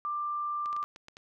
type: tone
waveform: sine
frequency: 1185 Hz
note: D6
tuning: 15 cents sharp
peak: -30 dBFS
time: 0.05-0.84 s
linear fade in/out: 0 ms
type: clicks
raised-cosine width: 0.2 ms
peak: -30 dBFS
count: 7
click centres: 0.659 / 0.729 / 0.765 / 0.829 / 0.961 / 1.084 / 1.169 s
effects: none